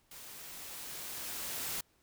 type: noise with level ramp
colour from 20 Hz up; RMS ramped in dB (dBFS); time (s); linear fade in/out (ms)
white; -50 to -37; 0.11-1.81; 5
effects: pink hiss -71 dBFS RMS until 2.02 s